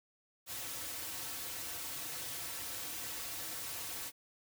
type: noise with comb filter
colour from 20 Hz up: white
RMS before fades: -42 dBFS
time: 0.46-4.12 s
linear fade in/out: 50 ms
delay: 4.9 ms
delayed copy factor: -0.8
effects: none